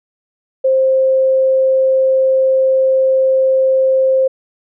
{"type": "tone", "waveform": "sine", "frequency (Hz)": 527, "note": "C5", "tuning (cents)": 12, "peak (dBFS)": -9, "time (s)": [0.64, 4.28], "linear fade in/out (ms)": 10, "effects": []}